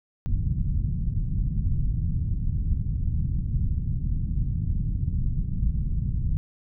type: low-pass noise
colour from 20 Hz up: pink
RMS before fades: -25 dBFS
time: 0.26-6.37 s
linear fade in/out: 0 ms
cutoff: 160 Hz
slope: 24 dB/octave
effects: none